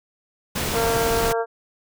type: noise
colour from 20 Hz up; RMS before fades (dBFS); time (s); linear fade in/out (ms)
pink; -25; 0.55-1.33; 10
type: harmonic tone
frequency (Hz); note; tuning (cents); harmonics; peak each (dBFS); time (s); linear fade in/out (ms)
229; A#3; -31; 2 / 3 / 4 / 5 / 6 / 7; -22 / -26 / -30 / -35 / -32 / -35; 0.72-1.46; 50
effects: none